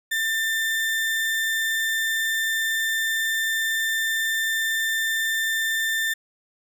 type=tone; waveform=35% pulse; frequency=1789 Hz; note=A6; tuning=28 cents sharp; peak=-20 dBFS; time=0.11-6.14 s; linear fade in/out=10 ms; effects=none